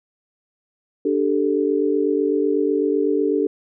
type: chord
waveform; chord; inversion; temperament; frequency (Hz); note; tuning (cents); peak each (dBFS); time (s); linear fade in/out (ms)
sine; D suspended fourth; none; equal; 293.7 / 392 / 440; D4 / G4 / A4; 0 / 0 / 0; -21; 1.05-3.47; 5
effects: none